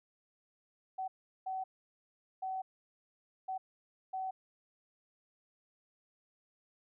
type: tone bursts at uneven times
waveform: sine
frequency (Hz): 757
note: F#5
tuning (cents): +39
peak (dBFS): -35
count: 5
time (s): 0.98-1.08 / 1.46-1.64 / 2.42-2.62 / 3.48-3.58 / 4.13-4.31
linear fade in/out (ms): 10
effects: none